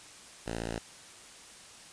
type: tone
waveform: 5% pulse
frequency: 56.7 Hz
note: A#1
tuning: 47 cents flat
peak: -23 dBFS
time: 0.46-0.79 s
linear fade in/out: 5 ms
effects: white hiss -51 dBFS RMS until 1.92 s + resampled to 22050 Hz